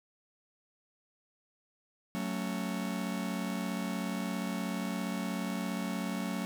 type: chord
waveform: 45% pulse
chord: F# minor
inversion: none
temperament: just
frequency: 185 / 222 / 277.5 Hz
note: F#3 / A3 / C#4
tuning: 0 / +16 / +2 cents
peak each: -36 / -37 / -40 dBFS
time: 2.15-6.45 s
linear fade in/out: 0 ms
effects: none

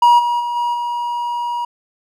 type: tone with level steps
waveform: triangle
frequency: 957 Hz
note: A#5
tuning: 45 cents sharp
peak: -5 / -13 / -17 / -14 / -17 dBFS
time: 0.02-1.65 s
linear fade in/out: 5 ms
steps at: 0.18 / 0.39 / 0.55 / 0.73 s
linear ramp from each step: 20 ms
effects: none

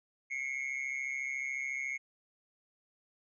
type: tone with amplitude modulation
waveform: triangle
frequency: 2176 Hz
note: C#7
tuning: 33 cents flat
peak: -29 dBFS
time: 0.3-1.98 s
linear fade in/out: 20 ms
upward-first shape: sine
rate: 134 Hz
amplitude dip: 80%
effects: resampled to 22050 Hz

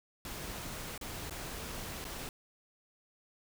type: noise with dropouts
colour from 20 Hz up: pink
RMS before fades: -42 dBFS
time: 0.25-2.29 s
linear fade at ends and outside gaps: 1 ms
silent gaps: 0.978-1.012 / 1.297-1.308 / 2.043-2.051 s
effects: none

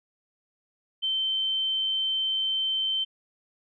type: tone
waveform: sine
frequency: 3099 Hz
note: G7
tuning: 21 cents flat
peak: -24 dBFS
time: 1.02-3.05 s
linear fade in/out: 20 ms
effects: none

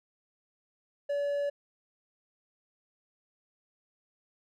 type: tone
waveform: triangle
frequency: 572 Hz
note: D5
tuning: 46 cents flat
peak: -26 dBFS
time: 1.09-1.5 s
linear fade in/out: 10 ms
effects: none

